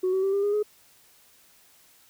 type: tone with pitch steps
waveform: sine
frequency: 370 / 379.5 / 389.3 / 399.3 / 409.6 / 420.1 Hz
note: F#4 / F#4 / G4 / G4 / G#4 / G#4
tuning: 0 / +44 / -12 / +32 / -24 / +20 cents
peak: -20 dBFS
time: 0.03-0.63 s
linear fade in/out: 10 ms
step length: 100 ms
effects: tanh soft clip ceiling -19 dBFS + white hiss -58 dBFS RMS until 2.09 s